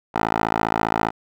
10% pulse tone with band-pass filter, 55 Hz, A1, in tune, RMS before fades -22 dBFS, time 0.14-1.11 s, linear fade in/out 20 ms, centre 940 Hz, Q 1.4, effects none

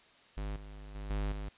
square tone with level steps, 50.8 Hz, G#1, 38 cents flat, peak -36 / -46 / -40 / -32 / -38 dBFS, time 0.37-1.49 s, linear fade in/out 5 ms, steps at 0.56 / 0.95 / 1.1 / 1.32 s, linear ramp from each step 2 ms, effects white hiss -61 dBFS RMS until 1.57 s + resampled to 8000 Hz

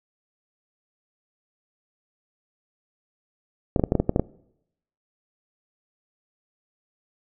clicks, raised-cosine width 2 ms, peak -6 dBFS, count 9, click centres 3.762 / 3.796 / 3.838 / 3.921 / 3.953 / 4 / 4.094 / 4.161 / 4.196 s, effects noise-tail reverb RT60 0.8 s tail -22 dB re dry

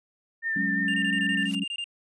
sine tone with vibrato, 1800 Hz, A6, 39 cents sharp, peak -25 dBFS, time 0.42-1.49 s, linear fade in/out 50 ms, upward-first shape sine, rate 5.8 Hz, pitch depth 23 cents each way
sine chord, F# suspended second, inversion none, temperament equal, 185 / 207.7 / 277.2 Hz, F#3 / G#3 / C#4, 0 / 0 / 0 cents, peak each -31 dBFS, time 0.56-1.64 s, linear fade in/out 5 ms
triangle tone bursts, 2801 Hz, F7, 4 cents sharp, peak -28 dBFS, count 12, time 0.88-1.842 s, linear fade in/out 2 ms, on 60 ms, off 22 ms
white noise with exponential growth, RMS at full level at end -40 dBFS, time 1.3-1.55 s, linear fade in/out 1 ms, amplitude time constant 54 ms
effects resampled to 24000 Hz

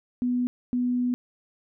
sine tone bursts at uneven times, 246.9 Hz, B3, in tune, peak -22 dBFS, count 2, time 0.22-0.47 / 0.73-1.14 s, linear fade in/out 0 ms, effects none

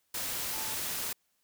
sine tone in noise, 876 Hz, A5, 8 cents flat, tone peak -45 dBFS, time 0.53-0.75 s, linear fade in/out 5 ms, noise white, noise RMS -35 dBFS, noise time 0.14-1.13 s, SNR -13 dB, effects white hiss -75 dBFS RMS until 1.43 s

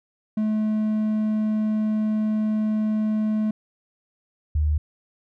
triangle / sine tone pair in turn, 215.2 / 75.62 Hz, A3 / D#2, -38 / -49 cents, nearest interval octave + tritone, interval 1811 cents, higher first, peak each -18 dBFS, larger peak neither, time 0.37-3.51 / 4.55-4.78 s, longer first, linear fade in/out 5 ms, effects none

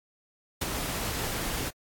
pink noise with ADSR envelope, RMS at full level -27 dBFS, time 0.61-1.71 s, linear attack 8 ms, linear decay 25 ms, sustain -5 dB, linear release 31 ms, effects AAC 64 kbps

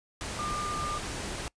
sine tone in noise, 1201 Hz, D6, 38 cents sharp, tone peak -32 dBFS, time 0.39-0.98 s, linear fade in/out 0 ms, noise pink, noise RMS -36 dBFS, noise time 0.21-1.48 s, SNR +1 dB, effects noise-tail reverb RT60 0.1 s tail -24 dB re dry + resampled to 22050 Hz

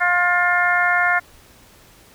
harmonic tone, 354.2 Hz, F4, 24 cents sharp, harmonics 2 / 3 / 4 / 5 / 6, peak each -21 / -25 / -19 / -20 / -23 dBFS, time 0-1.2 s, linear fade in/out 20 ms, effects pink hiss -49 dBFS RMS until 2.14 s

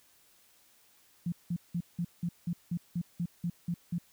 sine tone bursts, 172.4 Hz, F3, 22 cents flat, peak -29 dBFS, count 12, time 1.26-3.984 s, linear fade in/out 5 ms, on 62 ms, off 180 ms, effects white hiss -64 dBFS RMS until 4.12 s

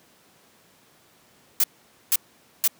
blue noise bursts, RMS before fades -19 dBFS, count 3, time 1.6-2.677 s, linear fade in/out 2 ms, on 39 ms, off 480 ms, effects pink hiss -57 dBFS RMS until 2.79 s + high-pass 150 Hz 12 dB/octave

